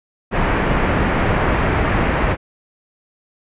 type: low-pass noise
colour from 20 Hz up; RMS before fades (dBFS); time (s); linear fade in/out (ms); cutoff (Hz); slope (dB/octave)
pink; -17; 0.31-2.37; 50; 2300; 24
effects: resampled to 8000 Hz